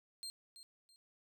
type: tone with echo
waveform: 30% pulse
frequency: 4186 Hz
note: C8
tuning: in tune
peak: -40 dBFS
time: 0.23-0.3 s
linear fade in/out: 0 ms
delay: 330 ms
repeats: 2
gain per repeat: -11 dB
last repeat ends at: 0.96 s
effects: none

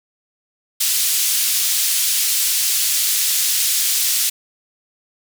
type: band-pass noise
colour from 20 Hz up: white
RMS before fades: -18 dBFS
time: 0.8-4.3 s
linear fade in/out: 10 ms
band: 3200 to 14000 Hz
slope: 12 dB/octave
effects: none

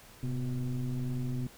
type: tone with frequency modulation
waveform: sine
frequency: 130 Hz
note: C3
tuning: 11 cents flat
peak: -29 dBFS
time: 0.23-1.47 s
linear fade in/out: 2 ms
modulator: 119 Hz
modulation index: 1
effects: tanh soft clip ceiling -27 dBFS + pink hiss -54 dBFS RMS until 1.57 s

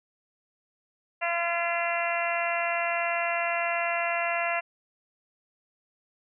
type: harmonic tone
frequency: 341.5 Hz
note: F4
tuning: 39 cents flat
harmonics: 2 / 3 / 4 / 5 / 6 / 7 / 8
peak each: -29 / -35 / -35 / -35 / -33 / -36 / -33 dBFS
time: 1.21-4.61 s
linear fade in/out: 20 ms
effects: none

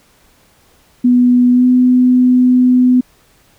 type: tone with pitch glide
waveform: sine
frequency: 246.6 to 251.1 Hz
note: B3 to B3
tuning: -2 to +29 cents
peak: -6 dBFS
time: 1.04-3.01 s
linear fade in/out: 10 ms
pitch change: +31 cents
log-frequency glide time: 1.52-1.65 s
effects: pink hiss -51 dBFS RMS until 3.58 s

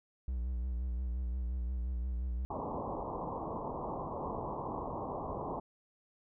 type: tone with vibrato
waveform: triangle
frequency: 61.6 Hz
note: B1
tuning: 4 cents flat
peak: -31 dBFS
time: 0.28-2.45 s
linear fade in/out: 0 ms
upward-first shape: sine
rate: 5.7 Hz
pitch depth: 77 cents each way
type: low-pass noise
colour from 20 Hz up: white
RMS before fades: -39 dBFS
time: 2.5-5.6 s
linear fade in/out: 5 ms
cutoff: 1100 Hz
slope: 96 dB/octave
effects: none

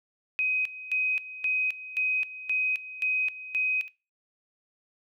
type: tone with tremolo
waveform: sine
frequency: 2518 Hz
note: D#7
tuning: 20 cents sharp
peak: -23 dBFS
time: 0.39-3.88 s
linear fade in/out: 0 ms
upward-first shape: square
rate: 1.9 Hz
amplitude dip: 80%
effects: noise-tail reverb RT60 0.3 s tail -20 dB re dry

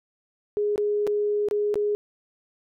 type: tone with dropouts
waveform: sine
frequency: 415.3 Hz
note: G#4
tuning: in tune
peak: -21 dBFS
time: 0.57-1.95 s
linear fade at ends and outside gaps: 0 ms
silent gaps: 0.759-0.779 / 1.068-1.074 / 1.486-1.511 / 1.742-1.756 s
effects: none

